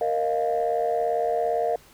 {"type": "chord", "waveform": "sine", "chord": "Bb suspended fourth", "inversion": "none", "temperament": "just", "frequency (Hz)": [466.2, 621.6, 699.2], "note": ["Bb4", "Eb5", "F5"], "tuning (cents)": [0, -2, 2], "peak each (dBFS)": [-25, -26, -24], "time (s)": [0.01, 1.76], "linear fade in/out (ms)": 2, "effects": ["tanh soft clip ceiling -15 dBFS", "pink hiss -53 dBFS RMS until 1.93 s"]}